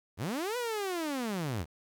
sawtooth linear two-way sweep, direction up then down, 69.3 to 501 to 69.3 Hz, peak -28 dBFS, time 0.17-1.66 s, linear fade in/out 50 ms, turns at 0.57 s, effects 10-bit

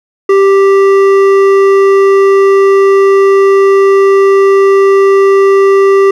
sine tone with hard clipping, 392 Hz, G4, in tune, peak -5 dBFS, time 0.29-6.11 s, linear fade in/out 5 ms, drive 10 dB, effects none

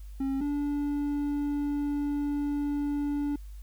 triangle tone pair in turn, 270.4 / 289.1 Hz, C#4 / D4, -43 / -27 cents, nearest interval minor second, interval 116 cents, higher second, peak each -25 dBFS, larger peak neither, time 0.2-0.41 / 0.41-3.36 s, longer second, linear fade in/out 5 ms, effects added 50 Hz sine -40 dBFS peak until 3.62 s + white hiss -63 dBFS RMS until 3.62 s

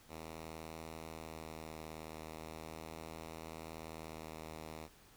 5% pulse tone with vibrato, 79.8 Hz, D#2, 44 cents sharp, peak -35 dBFS, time 0.08-4.89 s, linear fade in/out 50 ms, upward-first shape sine, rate 0.38 Hz, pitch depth 17 cents each way, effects pink hiss -63 dBFS RMS until 5.16 s

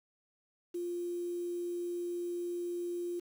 sine tone with quantisation, 349.2 Hz, F4, in tune, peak -34 dBFS, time 0.74-3.2 s, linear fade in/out 10 ms, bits 9, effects none

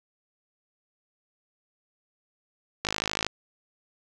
click train, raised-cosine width 0.2 ms, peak -9 dBFS, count 23, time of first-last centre 2.85-3.266 s, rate 52.9 Hz, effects none

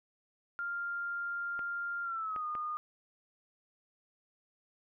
sine tone with pitch glide, 1396.9 to 1223.1 Hz, F6 to D#6, 0 to -30 cents, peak -34 dBFS, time 0.59-2.77 s, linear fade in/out 0 ms, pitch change -230 cents, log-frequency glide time 2.03-2.46 s
clicks, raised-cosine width 0.5 ms, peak -30 dBFS, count 3, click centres 1.592 / 2.362 / 2.552 s
effects none

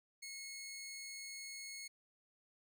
15% pulse tone, 2178 Hz, C#7, 31 cents flat, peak -40 dBFS, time 0.22-1.88 s, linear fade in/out 10 ms, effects none

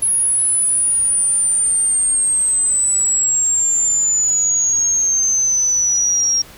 sine exponential sweep, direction down, 10548 to 5588 Hz, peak -13 dBFS, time 0.02-6.42 s, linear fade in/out 5 ms, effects pink hiss -41 dBFS RMS until 6.57 s

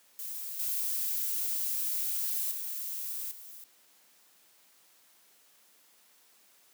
violet noise with level steps, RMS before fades -39 / -32 / -37 / -48 dBFS, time 0.19-3.64 s, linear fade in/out 0 ms, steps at 0.59 / 2.51 / 3.31 s, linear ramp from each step 5 ms, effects white hiss -63 dBFS RMS until 6.73 s + high-pass 200 Hz 12 dB/octave

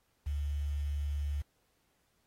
sine tone with quantisation, 72.3 Hz, D2, 27 cents flat, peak -31 dBFS, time 0.26-1.42 s, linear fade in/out 10 ms, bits 9, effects pink hiss -75 dBFS RMS until 2.26 s + AAC 48 kbps

